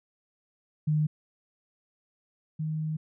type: tone pair in turn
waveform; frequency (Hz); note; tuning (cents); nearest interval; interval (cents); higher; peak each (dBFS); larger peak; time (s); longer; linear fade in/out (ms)
sine; 152.6 / 155.99; D#3 / D#3; -33 / +5; unison; 38; second; -22 / -28; first; 0.87-1.07 / 2.59-2.97; second; 10
effects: none